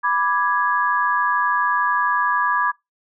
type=chord; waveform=sine; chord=G# diminished; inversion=first; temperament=equal; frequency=987.8 / 1174.7 / 1661.2 Hz; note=B5 / D6 / G#6; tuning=0 / 0 / 0 cents; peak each=-21 dBFS; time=0.03-2.72 s; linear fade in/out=20 ms; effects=noise-tail reverb RT60 0.2 s tail -24 dB re dry